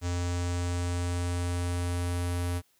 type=tone with low-pass filter sweep; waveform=square; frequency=87.9 Hz; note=F2; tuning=12 cents sharp; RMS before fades=-30 dBFS; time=0.01-2.62 s; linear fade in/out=50 ms; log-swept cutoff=7200 to 11000 Hz; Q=2.7; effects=white hiss -68 dBFS RMS until 2.79 s

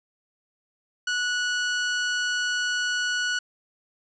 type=tone; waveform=sawtooth; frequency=1470 Hz; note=F#6; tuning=12 cents flat; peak=-20 dBFS; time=1.07-3.39 s; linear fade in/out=5 ms; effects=resampled to 16000 Hz + 10-bit

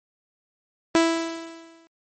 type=tone with exponential decay; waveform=sawtooth; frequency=330 Hz; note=E4; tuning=2 cents sharp; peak=-10 dBFS; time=0.95-1.87 s; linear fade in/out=0 ms; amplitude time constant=200 ms; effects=MP3 32 kbps

